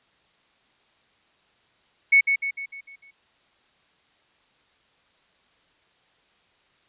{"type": "tone with echo", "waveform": "sine", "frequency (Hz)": 2213, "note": "C#7", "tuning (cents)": -3, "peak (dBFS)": -12, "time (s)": [2.12, 2.21], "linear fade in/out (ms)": 10, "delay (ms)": 150, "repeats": 6, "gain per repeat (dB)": -6, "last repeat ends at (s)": 3.11, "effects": ["white hiss -63 dBFS RMS until 6.88 s", "resampled to 8000 Hz"]}